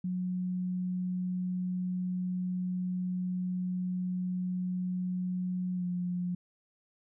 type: tone with pitch glide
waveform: sine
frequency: 182 to 178.25 Hz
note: F#3 to F3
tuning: -28 to +36 cents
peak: -30 dBFS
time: 0.04-6.35 s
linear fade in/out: 5 ms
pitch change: -36 cents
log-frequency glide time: 5.75-5.84 s
effects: none

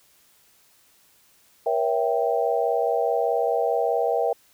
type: chord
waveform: sine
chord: A# diminished seventh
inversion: none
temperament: equal with one note detuned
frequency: 476 / 554.4 / 659.3 / 784 Hz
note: A#4 / C#5 / E5 / G5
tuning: +36 / 0 / 0 / 0 cents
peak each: -24 / -28 / -25 / -26 dBFS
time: 1.66-4.33 s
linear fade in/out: 5 ms
effects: white hiss -59 dBFS RMS until 4.53 s

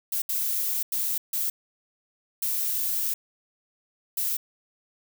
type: noise bursts at uneven times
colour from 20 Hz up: violet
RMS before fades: -27 dBFS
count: 6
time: 0.12-0.22 / 0.29-0.83 / 0.92-1.18 / 1.33-1.5 / 2.42-3.14 / 4.17-4.37 s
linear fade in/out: 5 ms
effects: none

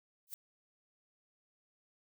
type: noise with exponential growth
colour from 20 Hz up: violet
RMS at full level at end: -39 dBFS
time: 0.27-0.34 s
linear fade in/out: 1 ms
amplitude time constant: 15 ms
effects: none

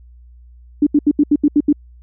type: tone bursts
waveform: sine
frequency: 293.4 Hz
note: D4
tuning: 2 cents flat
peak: -8 dBFS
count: 8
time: 0.82-1.728 s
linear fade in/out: 5 ms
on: 47 ms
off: 76 ms
effects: added 60 Hz sine -40 dBFS peak until 2.02 s

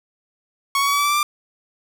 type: tone with pitch steps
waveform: sawtooth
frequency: 1108.7 / 1119.6 / 1130.7 / 1141.8 / 1153.1 / 1164.5 / 1176 / 1187.6 Hz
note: C#6 / C#6 / C#6 / D6 / D6 / D6 / D6 / D6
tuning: 0 / +17 / +34 / -49 / -32 / -15 / +2 / +19 cents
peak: -13 dBFS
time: 0.75-1.23 s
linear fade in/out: 2 ms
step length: 60 ms
effects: none

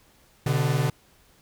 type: tone pair together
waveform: 45% pulse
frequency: 126.42 / 146.83 Hz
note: B2 / D3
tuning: +41 / 0 cents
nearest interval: minor third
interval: 259 cents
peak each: -24 dBFS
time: 0.46-0.9 s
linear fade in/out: 5 ms
effects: pink hiss -59 dBFS RMS until 1.41 s

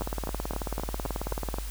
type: two click trains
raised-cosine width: 1 ms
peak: -17 / -18 dBFS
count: 29 / 7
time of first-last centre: 0.02-1.542 / 0.01-1.585 s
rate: 18.4 / 3.81 Hz
effects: added 50 Hz sine -33 dBFS peak until 1.7 s + white hiss -44 dBFS RMS until 1.7 s

